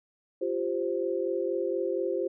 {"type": "chord", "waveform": "sine", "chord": "F suspended second", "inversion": "none", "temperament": "equal with one note detuned", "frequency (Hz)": [347.8, 392, 523.3], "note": ["F4", "G4", "C5"], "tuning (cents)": [-7, 0, 0], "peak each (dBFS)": -31, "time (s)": [0.41, 2.28], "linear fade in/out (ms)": 10, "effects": []}